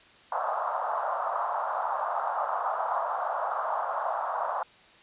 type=band-pass noise; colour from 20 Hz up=pink; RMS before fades=-30 dBFS; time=0.32-4.63 s; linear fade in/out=2 ms; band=630 to 1300 Hz; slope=48 dB/octave; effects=white hiss -55 dBFS RMS until 5.02 s + resampled to 8000 Hz